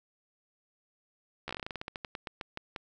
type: slowing click train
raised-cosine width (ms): 0.3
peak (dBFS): -21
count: 20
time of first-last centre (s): 1.48-2.762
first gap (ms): 13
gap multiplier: 1.16
effects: none